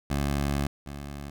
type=tone pair in turn; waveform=15% pulse; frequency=70.8 / 71.2 Hz; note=C#2 / C#2; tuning=+37 / +47 cents; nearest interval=unison; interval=10 cents; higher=second; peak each=-19 / -30 dBFS; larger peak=first; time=0.1-0.67 / 0.86-1.3 s; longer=first; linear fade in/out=5 ms; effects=none